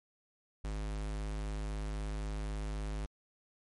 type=tone; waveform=square; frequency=51.9 Hz; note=G#1; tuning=in tune; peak=-36 dBFS; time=0.64-3.06 s; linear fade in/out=5 ms; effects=MP3 48 kbps